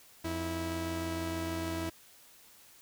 sawtooth tone pair together, 86.5 / 326.2 Hz, F2 / E4, -16 / -18 cents, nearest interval octave + major seventh, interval 2298 cents, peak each -34 / -31 dBFS, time 0.24-1.9 s, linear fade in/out 10 ms, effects white hiss -58 dBFS RMS until 2.81 s

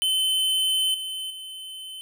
square tone with level steps, 3058 Hz, G7, 44 cents flat, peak -21 / -30 / -36 dBFS, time 0.02-2.01 s, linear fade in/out 0 ms, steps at 0.94 / 1.3 s, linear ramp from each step 5 ms, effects none

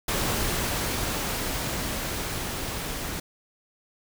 pink noise with level ramp, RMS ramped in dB -26 to -33 dBFS, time 0.08-3.2 s, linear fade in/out 5 ms, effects none

